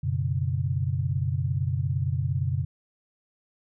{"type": "chord", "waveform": "sine", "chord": "F# suspended fourth", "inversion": "none", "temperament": "equal with one note detuned", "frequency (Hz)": [92.5, 123.47, 141.01], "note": ["F#2", "B2", "C#3"], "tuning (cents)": [0, 0, 30], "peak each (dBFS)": -28, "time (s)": [0.03, 2.65], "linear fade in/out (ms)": 10, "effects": []}